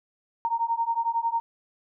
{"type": "beating tone pair", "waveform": "sine", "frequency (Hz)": [918, 929], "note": ["A#5", "A#5"], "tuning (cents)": [-27, -6], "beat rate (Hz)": 11, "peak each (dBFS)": [-27, -26], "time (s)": [0.45, 1.4], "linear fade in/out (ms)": 0, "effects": []}